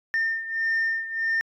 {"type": "beating tone pair", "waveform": "sine", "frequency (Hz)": [1809, 1810.6], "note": ["A6", "A6"], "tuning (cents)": [48, 49], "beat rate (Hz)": 1.6, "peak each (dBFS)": [-23, -27], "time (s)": [0.14, 1.41], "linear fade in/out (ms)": 0, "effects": ["tanh soft clip ceiling -19 dBFS"]}